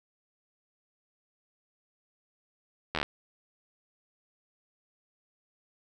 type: slowing click train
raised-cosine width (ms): 0.3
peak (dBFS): -13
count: 7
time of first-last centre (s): 2.95-3.03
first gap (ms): 12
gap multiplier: 1.04
effects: none